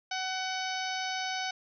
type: harmonic tone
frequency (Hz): 751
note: F#5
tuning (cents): +26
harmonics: 1 / 2 / 3 / 4 / 5 / 6 / 7 / 8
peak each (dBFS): -35 / -38 / -40 / -41 / -42 / -43 / -43 / -44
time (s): 0.11-1.51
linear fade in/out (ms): 5
effects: none